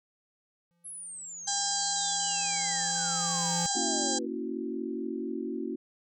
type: tone with exponential growth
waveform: square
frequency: 171.7 Hz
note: F3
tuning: 29 cents flat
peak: -32 dBFS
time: 0.71-3.66 s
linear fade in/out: 0 ms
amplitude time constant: 640 ms
type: exponential sweep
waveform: sine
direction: down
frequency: 11160 to 466.2 Hz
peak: -39 dBFS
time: 0.84-4.27 s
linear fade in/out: 20 ms
type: harmonic tone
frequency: 803 Hz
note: G5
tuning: 41 cents sharp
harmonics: 1 / 2 / 4 / 5 / 6 / 7 / 8 / 9 / 10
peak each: -35 / -42 / -42 / -38 / -36 / -39 / -36 / -33 / -37 dBFS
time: 1.47-4.19 s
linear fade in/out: 10 ms
type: chord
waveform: sine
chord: F# dominant seventh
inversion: first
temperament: equal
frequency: 233.1 / 277.2 / 329.6 / 370 Hz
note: A#3 / C#4 / E4 / F#4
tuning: 0 / 0 / 0 / 0 cents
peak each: -37 dBFS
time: 3.75-5.76 s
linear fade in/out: 10 ms
effects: none

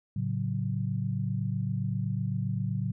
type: chord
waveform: sine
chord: F# minor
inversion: first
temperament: just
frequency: 111 / 138.75 / 185 Hz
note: A2 / C#3 / F#3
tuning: +16 / +2 / 0 cents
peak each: -31 / -32 / -33 dBFS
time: 0.16-2.92 s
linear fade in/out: 5 ms
effects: none

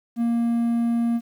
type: tone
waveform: triangle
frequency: 233.9 Hz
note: A#3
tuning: 6 cents sharp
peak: -17 dBFS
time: 0.16-1.21 s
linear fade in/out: 50 ms
effects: 9-bit

